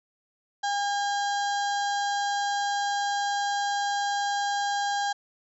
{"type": "harmonic tone with a mistuned harmonic", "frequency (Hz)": 809, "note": "G#5", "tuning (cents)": -46, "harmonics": [1, 2, 4, 5, 6, 7, 8, 9], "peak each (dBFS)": [-26, -32, -38, -40, -42, -43, -44, -45], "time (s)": [0.63, 5.13], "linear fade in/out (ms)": 10, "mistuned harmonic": 6, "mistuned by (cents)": -21, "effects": []}